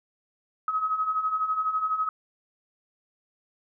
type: beating tone pair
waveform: sine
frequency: 1265 / 1277 Hz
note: D#6 / D#6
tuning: +28 / +45 cents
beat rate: 12 Hz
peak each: -31 / -25 dBFS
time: 0.68-2.09 s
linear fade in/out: 2 ms
effects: none